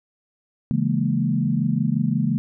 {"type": "chord", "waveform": "sine", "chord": "A# half-diminished seventh", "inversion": "first", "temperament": "equal", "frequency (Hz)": [138.59, 164.81, 207.7, 233.1], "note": ["C#3", "E3", "G#3", "A#3"], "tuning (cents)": [0, 0, 0, 0], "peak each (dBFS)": -24, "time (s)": [0.71, 2.38], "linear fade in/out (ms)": 0, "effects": []}